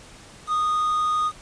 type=tone with quantisation; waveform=triangle; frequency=1236 Hz; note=D#6; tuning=12 cents flat; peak=-18 dBFS; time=0.47-1.32 s; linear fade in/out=50 ms; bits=7; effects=pink hiss -46 dBFS RMS until 1.41 s + resampled to 22050 Hz